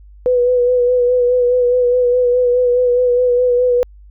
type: tone with vibrato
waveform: sine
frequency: 493.7 Hz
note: B4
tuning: 1 cent flat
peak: -10 dBFS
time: 0.26-3.83 s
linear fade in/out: 0 ms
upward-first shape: sine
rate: 4.8 Hz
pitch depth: 30 cents each way
effects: added 50 Hz sine -38 dBFS peak until 4.1 s